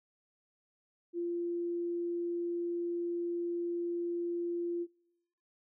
sine tone, 345.1 Hz, F4, 21 cents flat, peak -32 dBFS, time 1.13-4.87 s, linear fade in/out 50 ms, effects noise-tail reverb RT60 1.0 s tail -26 dB re dry

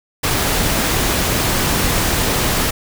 pink noise, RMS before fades -17 dBFS, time 0.23-2.71 s, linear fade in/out 10 ms, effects none

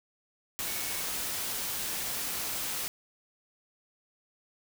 sine tone in noise, 2217 Hz, C#7, in tune, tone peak -45 dBFS, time 0.67-1.01 s, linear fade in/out 0 ms, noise white, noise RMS -34 dBFS, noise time 0.59-2.88 s, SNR -14 dB, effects none

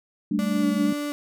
sine chord, G suspended second, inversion none, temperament equal, 196 / 220 / 293.7 Hz, G3 / A3 / D4, 0 / 0 / 0 cents, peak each -25 dBFS, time 0.31-0.93 s, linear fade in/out 5 ms
35% pulse tone with vibrato, 290 Hz, D4, 22 cents flat, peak -25 dBFS, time 0.39-1.12 s, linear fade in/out 0 ms, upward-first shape square, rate 2.1 Hz, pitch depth 13 cents each way
effects none

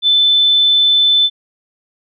sine tone, 3520 Hz, A7, in tune, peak -8 dBFS, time 0.02-1.3 s, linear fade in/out 50 ms, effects none

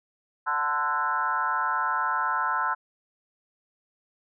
sine tone with frequency modulation, 1181 Hz, D6, 9 cents sharp, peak -23 dBFS, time 0.46-2.75 s, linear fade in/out 20 ms, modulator 148 Hz, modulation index 2.3, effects none

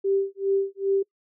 sine tone with tremolo, 392 Hz, G4, in tune, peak -18 dBFS, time 0.04-1.03 s, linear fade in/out 10 ms, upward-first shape sine, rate 2.5 Hz, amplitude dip 100%, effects noise-tail reverb RT60 0.1 s tail -25 dB re dry

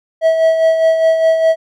triangle tone with tremolo, 648 Hz, E5, 30 cents flat, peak -5 dBFS, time 0.21-1.56 s, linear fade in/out 50 ms, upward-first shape sine, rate 4.9 Hz, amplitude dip 50%, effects none

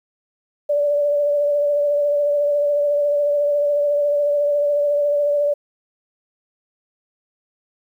sine tone with vibrato, 581 Hz, D5, 19 cents flat, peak -15 dBFS, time 0.69-5.54 s, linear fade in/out 10 ms, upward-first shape triangle, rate 14 Hz, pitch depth 27 cents each way, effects 9-bit

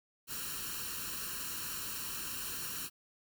white noise with comb filter, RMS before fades -40 dBFS, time 0.27-2.9 s, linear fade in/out 50 ms, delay 0.71 ms, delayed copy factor +0.8, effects none

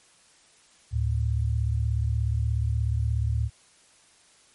sine tone pair together, 73.75 / 110.5 Hz, D2 / A2, +8 / +8 cents, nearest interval perfect fifth, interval 700 cents, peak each -25 dBFS, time 0.91-3.5 s, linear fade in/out 50 ms, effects white hiss -58 dBFS RMS until 4.54 s + MP3 48 kbps

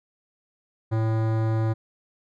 sine tone with hard clipping, 111.2 Hz, A2, 19 cents sharp, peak -23 dBFS, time 0.91-1.74 s, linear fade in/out 20 ms, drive 18 dB, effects none

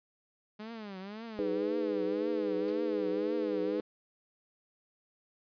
sawtooth tone with vibrato, 207.7 Hz, G#3, in tune, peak -37 dBFS, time 0.59-3.81 s, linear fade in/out 10 ms, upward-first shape triangle, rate 1.9 Hz, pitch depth 210 cents each way
sine chord, G# minor, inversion second, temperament just, 311.5 / 415.3 / 498.4 Hz, D#4 / G#4 / B4, +2 / 0 / +16 cents, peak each -34 dBFS, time 1.39-3.8 s, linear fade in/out 0 ms
white noise with exponential decay, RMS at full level -44 dBFS, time 2.68-2.82 s, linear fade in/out 1 ms, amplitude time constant 29 ms
effects resampled to 11025 Hz

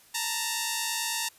5% pulse tone pair together, 890.1 / 939 Hz, A5 / A#5, +20 / +12 cents, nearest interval minor second, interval 92 cents, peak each -19 dBFS, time 0.14-1.29 s, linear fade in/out 10 ms, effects white hiss -57 dBFS RMS until 1.38 s + resampled to 32000 Hz

